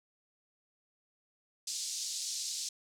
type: band-pass noise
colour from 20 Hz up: pink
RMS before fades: -38 dBFS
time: 1.67-2.69 s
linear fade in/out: 5 ms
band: 4600 to 7800 Hz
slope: 24 dB/octave
effects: none